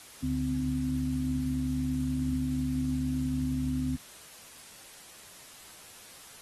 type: tone cluster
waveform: sine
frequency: 71.9 / 144.3 / 256.8 Hz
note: D2 / D3 / C4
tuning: -36 / -30 / -32 cents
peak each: -35 / -34 / -29 dBFS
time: 0.22-3.97 s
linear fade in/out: 20 ms
effects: white hiss -50 dBFS RMS until 6.41 s + AAC 32 kbps